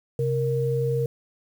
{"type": "tone pair together", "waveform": "sine", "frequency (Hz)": [132.65, 466.2], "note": ["C3", "A#4"], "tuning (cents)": [24, 0], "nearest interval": "octave + minor seventh", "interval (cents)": 2176, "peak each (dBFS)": -24, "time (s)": [0.19, 1.06], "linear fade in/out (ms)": 2, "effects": ["8-bit"]}